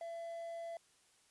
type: tone with quantisation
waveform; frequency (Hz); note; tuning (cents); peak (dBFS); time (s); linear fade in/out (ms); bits
triangle; 672; E5; +33; -40; 0.01-0.77; 2; 10
effects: white hiss -70 dBFS RMS until 1.3 s + resampled to 24000 Hz